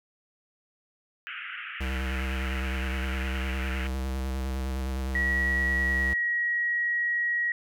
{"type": "band-pass noise", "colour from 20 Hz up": "pink", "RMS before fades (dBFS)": -38, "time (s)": [1.27, 3.87], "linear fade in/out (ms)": 0, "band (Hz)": [1300, 3000], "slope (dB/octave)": 96}
{"type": "tone with vibrato", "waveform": "square", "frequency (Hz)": 65.6, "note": "C2", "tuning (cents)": 5, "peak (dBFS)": -29, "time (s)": [1.8, 6.14], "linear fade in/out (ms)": 10, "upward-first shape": "square", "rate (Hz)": 9.8, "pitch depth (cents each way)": 28}
{"type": "tone with pitch glide", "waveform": "sine", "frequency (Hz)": [1921, 1903.3], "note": ["B6", "A#6"], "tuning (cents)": [-48, 36], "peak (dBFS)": -24, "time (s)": [5.15, 7.52], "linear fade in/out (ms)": 2, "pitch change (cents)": -16, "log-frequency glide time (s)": [5.79, 6.22]}
{"effects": []}